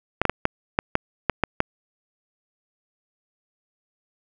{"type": "clicks", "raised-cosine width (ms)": 0.5, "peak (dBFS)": -3, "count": 9, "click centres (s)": [0.216, 0.253, 0.296, 0.454, 0.789, 0.954, 1.297, 1.437, 1.604], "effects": []}